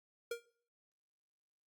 square tone with exponential decay, 470 Hz, A#4, 14 cents sharp, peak -35 dBFS, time 0.31-0.46 s, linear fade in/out 5 ms, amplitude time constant 32 ms, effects noise-tail reverb RT60 0.5 s tail -20 dB re dry + Opus 48 kbps

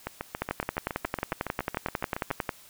two click trains, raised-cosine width 0.5 ms, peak -16 / -12 dBFS, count 17 / 24, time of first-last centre 0.07-2.305 / 0.42-2.492 s, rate 7.16 / 11.1 Hz, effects white hiss -53 dBFS RMS until 2.69 s

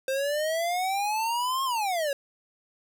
square exponential two-way sweep, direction up then down, 523.3 to 1086 to 544 Hz, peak -26 dBFS, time 0.08-2.13 s, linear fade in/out 2 ms, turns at 1.64 s, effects none

